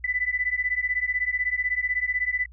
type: beating tone pair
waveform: sine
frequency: 1985 / 2001 Hz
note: B6 / B6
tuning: +8 / +22 cents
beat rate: 16 Hz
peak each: -26 dBFS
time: 0.04-2.46 s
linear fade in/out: 5 ms
effects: added 60 Hz sine -44 dBFS peak until 2.52 s